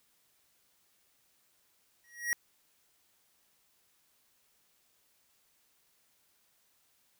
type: tone with exponential growth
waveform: square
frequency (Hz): 1900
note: A#6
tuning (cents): +33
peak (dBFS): -26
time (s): 2.04-2.33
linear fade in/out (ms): 0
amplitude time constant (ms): 61
effects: white hiss -71 dBFS RMS until 7.19 s